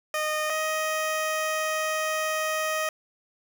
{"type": "tone pair in turn", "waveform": "15% pulse", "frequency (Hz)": [615, 626.1], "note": ["D#5", "D#5"], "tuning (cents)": [-20, 11], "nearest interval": "unison", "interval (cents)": 31, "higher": "second", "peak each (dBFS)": -19, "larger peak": "neither", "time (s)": [[0.14, 0.5], [0.5, 2.89]], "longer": "second", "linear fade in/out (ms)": 2, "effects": []}